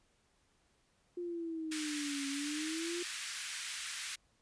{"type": "exponential two-way sweep", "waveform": "sine", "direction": "down then up", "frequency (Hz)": [354.2, 275.4, 354.2], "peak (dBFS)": -37, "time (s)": [1.17, 3.03], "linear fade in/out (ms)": 5, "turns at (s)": 2.28}
{"type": "high-pass noise", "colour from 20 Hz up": "pink", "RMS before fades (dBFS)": -41, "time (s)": [1.71, 4.16], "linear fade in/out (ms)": 10, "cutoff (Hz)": 1600, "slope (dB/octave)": 24}
{"effects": ["pink hiss -73 dBFS RMS until 4.41 s", "resampled to 22050 Hz"]}